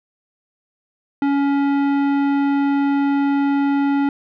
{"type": "tone with tanh clipping", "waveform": "sine", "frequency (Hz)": 280.6, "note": "C#4", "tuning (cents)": 21, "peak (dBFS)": -17, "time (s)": [1.22, 4.09], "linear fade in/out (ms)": 2, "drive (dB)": 15, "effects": []}